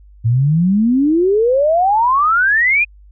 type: exponential sweep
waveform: sine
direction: up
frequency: 110 to 2500 Hz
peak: -10 dBFS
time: 0.24-2.85 s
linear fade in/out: 20 ms
effects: added 50 Hz sine -40 dBFS peak until 3.11 s